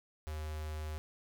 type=tone with notch filter; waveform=square; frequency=77.1 Hz; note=D#2; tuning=15 cents flat; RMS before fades=-40 dBFS; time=0.27-0.98 s; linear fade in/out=0 ms; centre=250 Hz; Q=1.7; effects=13-bit